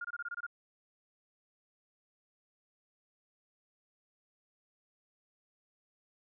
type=tone bursts; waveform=sine; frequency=1415 Hz; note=F6; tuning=22 cents sharp; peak=-36 dBFS; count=8; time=0.01-0.466 s; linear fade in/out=5 ms; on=36 ms; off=24 ms; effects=none